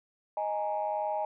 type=chord; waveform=sine; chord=D# suspended fourth; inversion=none; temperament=equal; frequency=622.3 / 830.6 / 932.3 Hz; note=D#5 / G#5 / A#5; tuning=0 / 0 / 0 cents; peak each=-32 / -31 / -37 dBFS; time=0.37-1.25 s; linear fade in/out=2 ms; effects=tanh soft clip ceiling -21 dBFS